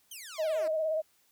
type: exponential sweep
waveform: 10% pulse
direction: down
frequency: 3256 to 306.2 Hz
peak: -34 dBFS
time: 0.11-0.68 s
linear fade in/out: 5 ms
type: tone with vibrato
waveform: sine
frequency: 630 Hz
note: D#5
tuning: 21 cents sharp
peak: -27 dBFS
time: 0.38-1.02 s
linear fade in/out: 20 ms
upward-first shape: sine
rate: 17 Hz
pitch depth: 41 cents each way
effects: white hiss -68 dBFS RMS until 1.31 s